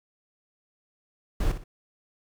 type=noise with echo; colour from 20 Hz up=brown; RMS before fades=-24 dBFS; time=1.4-1.52 s; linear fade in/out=5 ms; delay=60 ms; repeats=2; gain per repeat=-10 dB; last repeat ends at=1.64 s; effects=none